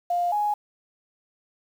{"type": "tone pair in turn", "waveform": "sine", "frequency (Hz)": [702, 833], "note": ["F5", "G#5"], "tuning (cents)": [9, 5], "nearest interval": "minor third", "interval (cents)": 296, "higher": "second", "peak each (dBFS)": -21, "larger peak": "neither", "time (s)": [[0.1, 0.32], [0.32, 0.54]], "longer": "neither", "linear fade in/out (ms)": 5, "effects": ["8-bit"]}